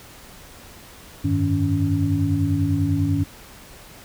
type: tone cluster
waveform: sine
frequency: 90.3 / 100.4 / 154.9 / 281.6 Hz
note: F#2 / G2 / D#3 / C#4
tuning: -42 / +42 / -7 / +27 cents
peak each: -26 / -22 / -25 / -22 dBFS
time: 1.24-3.24 s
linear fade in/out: 10 ms
effects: pink hiss -44 dBFS RMS until 4.04 s